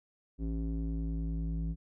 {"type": "tone with low-pass filter sweep", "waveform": "square", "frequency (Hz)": 55, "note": "A1", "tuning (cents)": 0, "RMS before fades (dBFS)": -34, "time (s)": [0.38, 1.76], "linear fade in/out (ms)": 50, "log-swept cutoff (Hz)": [300, 200], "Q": 2.7, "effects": []}